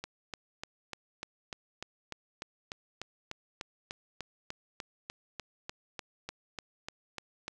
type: click train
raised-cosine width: 0.2 ms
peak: -21 dBFS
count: 26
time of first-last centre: 0.04-7.48 s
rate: 3.36 Hz
effects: none